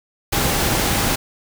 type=tone in noise; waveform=sine; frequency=805 Hz; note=G5; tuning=46 cents sharp; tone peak=-30 dBFS; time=0.32-1.16 s; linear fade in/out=10 ms; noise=pink; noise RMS=-19 dBFS; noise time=0.32-1.16 s; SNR=-14 dB; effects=none